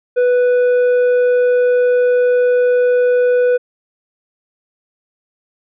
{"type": "tone with tanh clipping", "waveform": "sine", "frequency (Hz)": 493.9, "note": "B4", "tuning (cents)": 0, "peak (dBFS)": -11, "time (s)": [0.16, 3.58], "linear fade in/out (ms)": 20, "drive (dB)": 6, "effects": []}